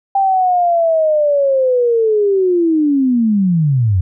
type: linear sweep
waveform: sine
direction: down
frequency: 791 to 85.6 Hz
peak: -10 dBFS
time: 0.15-4.01 s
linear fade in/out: 5 ms
effects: none